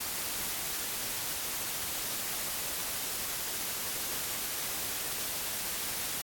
white noise, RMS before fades -35 dBFS, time 0-6.22 s, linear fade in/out 10 ms, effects AAC 64 kbps

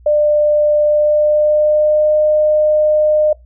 sine tone with pitch glide, 597 to 608.8 Hz, D5 to D#5, +28 to -38 cents, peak -9 dBFS, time 0.06-3.33 s, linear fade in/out 5 ms, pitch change +34 cents, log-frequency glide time 0.81-2.16 s, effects noise-tail reverb RT60 0.2 s tail -24 dB re dry + added 60 Hz sine -40 dBFS peak until 3.45 s

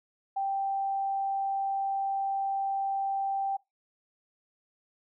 sine tone, 784 Hz, G5, in tune, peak -27 dBFS, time 0.36-3.57 s, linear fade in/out 10 ms, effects noise-tail reverb RT60 0.2 s tail -21 dB re dry

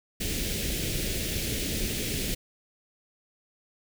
pink band-stop noise, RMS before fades -30 dBFS, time 0.2-2.35 s, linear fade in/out 10 ms, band 500 to 2100 Hz, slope 24 dB/octave, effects none

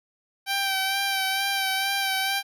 10% pulse tone with vibrato, 779 Hz, G5, 11 cents flat, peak -15 dBFS, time 0.46-2.43 s, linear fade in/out 50 ms, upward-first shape sine, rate 2.2 Hz, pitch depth 28 cents each way, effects none

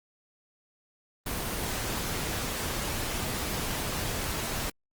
pink noise, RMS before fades -32 dBFS, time 1.26-4.7 s, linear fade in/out 5 ms, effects Opus 24 kbps

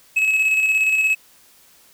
triangle tone with tremolo, 2576 Hz, E7, 41 cents flat, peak -12 dBFS, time 0.16-1.15 s, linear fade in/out 10 ms, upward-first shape square, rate 17 Hz, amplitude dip 35%, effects white hiss -52 dBFS RMS until 1.93 s

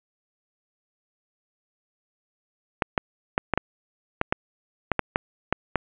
clicks, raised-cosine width 0.5 ms, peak -5 dBFS, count 12, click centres 2.822 / 2.978 / 3.379 / 3.537 / 3.576 / 4.214 / 4.325 / 4.917 / 4.993 / 5.159 / 5.526 / 5.757 s, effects resampled to 8000 Hz + 7-bit

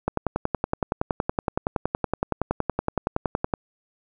click train, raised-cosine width 1 ms, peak -8 dBFS, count 38, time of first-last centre 0.08-3.538 s, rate 10.7 Hz, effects none

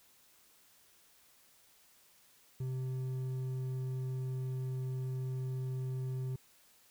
sine tone with hard clipping, 129.6 Hz, C3, 16 cents flat, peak -36 dBFS, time 2.6-6.36 s, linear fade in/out 5 ms, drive 5 dB, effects white hiss -65 dBFS RMS until 6.9 s

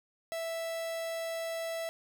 45% pulse tone, 659.3 Hz, E5, in tune, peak -34 dBFS, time 0.32-1.89 s, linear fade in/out 0 ms, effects none

